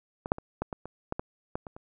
clicks, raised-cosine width 1 ms, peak -20 / -9 / -25 / -15 / -20 / -25 / -16 / -17 / -17 / -26 / -30 dBFS, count 11, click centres 0.259 / 0.319 / 0.384 / 0.62 / 0.728 / 0.856 / 1.124 / 1.195 / 1.555 / 1.668 / 1.765 s, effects none

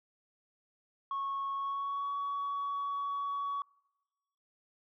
sine tone with pitch glide, 1100 to 1126.4 Hz, C#6 to C#6, -14 to +27 cents, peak -31 dBFS, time 1.11-3.62 s, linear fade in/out 2 ms, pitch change +41 cents, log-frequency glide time 1.54-2.11 s, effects noise-tail reverb RT60 1.0 s tail -25 dB re dry + tanh soft clip ceiling -30 dBFS

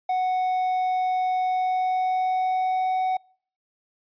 triangle tone with pitch glide, 740 to 746.9 Hz, F#5 to F#5, 0 to +16 cents, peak -19 dBFS, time 0.09-3.17 s, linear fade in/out 5 ms, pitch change +16 cents, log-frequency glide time 1.46-2.99 s, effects noise-tail reverb RT60 0.5 s tail -26 dB re dry + resampled to 11025 Hz

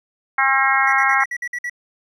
harmonic tone, 268.9 Hz, C4, 47 cents sharp, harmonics 3 / 4 / 5 / 6 / 7 / 8, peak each -21 / -21 / -21 / -21 / -21 / -21 dBFS, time 0.38-1.24 s, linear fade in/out 5 ms
triangle tone bursts, 1942 Hz, B6, 30 cents flat, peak -21 dBFS, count 8, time 0.87-1.697 s, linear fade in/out 5 ms, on 57 ms, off 53 ms
effects none

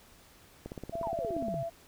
click train, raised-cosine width 2 ms, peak -26 dBFS, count 16, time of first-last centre 0.66-1.542 s, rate 17 Hz
sine tone, 671 Hz, E5, 31 cents sharp, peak -33 dBFS, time 0.92-1.7 s, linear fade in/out 20 ms
sine exponential sweep, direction down, 1011 to 125.2 Hz, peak -35 dBFS, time 1.03-1.63 s, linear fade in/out 0 ms
effects pink hiss -58 dBFS RMS until 1.87 s

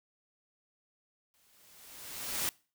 white noise with exponential growth, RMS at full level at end -31 dBFS, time 1.34-2.49 s, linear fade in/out 0 ms, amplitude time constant 250 ms, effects noise-tail reverb RT60 0.4 s tail -24 dB re dry

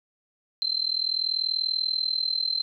sine tone with amplitude modulation, 4108 Hz, C8, 33 cents flat, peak -20 dBFS, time 0.62-2.62 s, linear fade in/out 0 ms, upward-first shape sine, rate 40.4 Hz, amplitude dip 90%, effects none

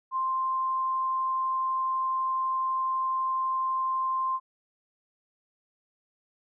sine tone, 1048 Hz, C6, 2 cents sharp, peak -25 dBFS, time 0.11-4.4 s, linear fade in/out 50 ms, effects none

